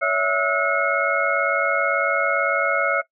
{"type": "tone cluster", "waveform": "sine", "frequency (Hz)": [562, 660, 1301, 1448, 2170], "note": ["C#5", "E5", "E6", "F#6", "C#7"], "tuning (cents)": [24, 2, -23, -38, -37], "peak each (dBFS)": -24, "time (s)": [0.01, 3.02], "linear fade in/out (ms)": 20, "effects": ["noise-tail reverb RT60 0.1 s tail -17 dB re dry"]}